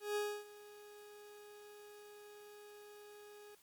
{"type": "tone with ADSR envelope", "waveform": "40% pulse", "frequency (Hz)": 415.3, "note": "G#4", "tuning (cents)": 0, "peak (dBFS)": -33, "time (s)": [0, 3.55], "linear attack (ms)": 160, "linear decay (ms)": 280, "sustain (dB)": -20, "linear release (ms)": 4, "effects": ["white hiss -68 dBFS RMS until 3.62 s", "MP3 96 kbps"]}